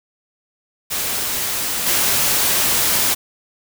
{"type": "noise with level steps", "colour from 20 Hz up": "white", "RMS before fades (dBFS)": [-22, -17], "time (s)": [0.9, 3.15], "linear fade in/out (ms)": 20, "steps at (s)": 1.86, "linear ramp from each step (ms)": 10, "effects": []}